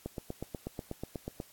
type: click train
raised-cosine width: 2 ms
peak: -23 dBFS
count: 12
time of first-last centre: 0.06-1.401 s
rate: 8.2 Hz
effects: white hiss -59 dBFS RMS until 1.52 s + AAC 64 kbps

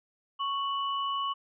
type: tone pair together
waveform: sine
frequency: 1108.7 / 2960 Hz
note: C#6 / F#7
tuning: 0 / 0 cents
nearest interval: octave + perfect fourth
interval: 1700 cents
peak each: -29 / -36 dBFS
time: 0.39-1.34 s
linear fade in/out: 20 ms
effects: none

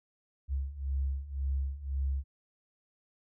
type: beating tone pair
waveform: sine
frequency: 67 / 68.9 Hz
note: C2 / C#2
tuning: +42 / -10 cents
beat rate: 1.9 Hz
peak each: -35 / -32 dBFS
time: 0.48-2.24 s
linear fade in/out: 50 ms
effects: none

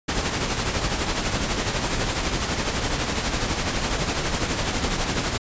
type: noise with tremolo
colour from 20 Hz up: pink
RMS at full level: -22 dBFS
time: 0.08-5.38 s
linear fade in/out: 10 ms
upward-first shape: triangle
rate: 12 Hz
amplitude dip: 55%
effects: resampled to 16000 Hz

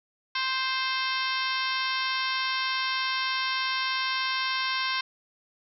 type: harmonic tone with a mistuned harmonic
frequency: 523.3 Hz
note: C5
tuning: in tune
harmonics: 2 / 3 / 4 / 5 / 6 / 7 / 8 / 9 / 10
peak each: -31 / -33 / -34 / -35 / -36 / -36 / -37 / -38 / -38 dBFS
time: 0.35-5.01 s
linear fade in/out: 5 ms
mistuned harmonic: 10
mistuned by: +63 cents
effects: none

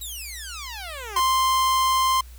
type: exponential sweep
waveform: 10% pulse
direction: down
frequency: 3951 to 353.3 Hz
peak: -25 dBFS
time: 0.01-1.2 s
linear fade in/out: 5 ms
type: tone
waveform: 45% pulse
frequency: 1046.5 Hz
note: C6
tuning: in tune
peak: -18 dBFS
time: 1.16-2.21 s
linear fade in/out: 5 ms
effects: added 60 Hz sine -40 dBFS peak until 2.38 s + white hiss -53 dBFS RMS until 2.38 s

